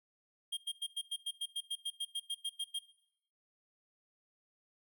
square tone bursts, 3221 Hz, G7, 46 cents sharp, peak -35 dBFS, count 16, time 0.52-2.792 s, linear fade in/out 10 ms, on 52 ms, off 96 ms, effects noise-tail reverb RT60 0.8 s tail -19 dB re dry

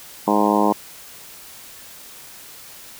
harmonic tone, 104.1 Hz, G#2, 5 cents sharp, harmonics 2 / 3 / 4 / 5 / 6 / 7 / 8 / 9 / 10, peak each -21 / -21 / -24 / -25 / -26 / -25 / -24 / -22 / -25 dBFS, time 0.27-0.73 s, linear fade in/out 10 ms, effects white hiss -41 dBFS RMS until 2.99 s

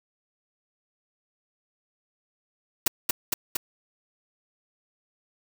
white noise with echo, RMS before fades -21 dBFS, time 2.86-2.88 s, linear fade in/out 5 ms, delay 230 ms, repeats 3, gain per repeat -2 dB, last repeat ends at 3.57 s, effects none

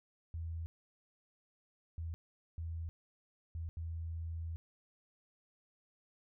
sine tone bursts at uneven times, 82.41 Hz, E2, in tune, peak -38 dBFS, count 5, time 0.34-0.66 / 1.98-2.14 / 2.58-2.89 / 3.55-3.69 / 3.77-4.56 s, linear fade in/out 0 ms, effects none

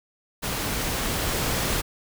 pink noise with level ramp, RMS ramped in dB -28 to -25 dBFS, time 0.42-1.82 s, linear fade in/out 20 ms, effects none

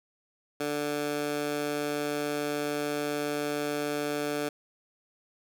15% pulse tone with high-pass filter, 146.9 Hz, D3, 1 cent sharp, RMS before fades -31 dBFS, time 0.6-4.49 s, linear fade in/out 5 ms, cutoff 330 Hz, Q 0.97, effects none

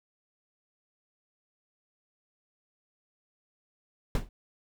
brown noise with exponential decay, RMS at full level -18 dBFS, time 4.15-4.29 s, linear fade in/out 2 ms, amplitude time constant 30 ms, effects none

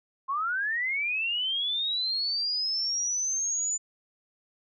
sine linear sweep, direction up, 1046.5 to 7040 Hz, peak -26 dBFS, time 0.28-3.78 s, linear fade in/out 20 ms, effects none

